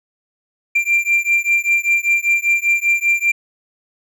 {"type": "beating tone pair", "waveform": "triangle", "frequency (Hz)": [2369, 2374.1], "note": ["D7", "D7"], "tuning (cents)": [14, 18], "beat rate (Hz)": 5.1, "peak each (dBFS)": -15, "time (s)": [0.75, 3.32], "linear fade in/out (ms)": 10, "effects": []}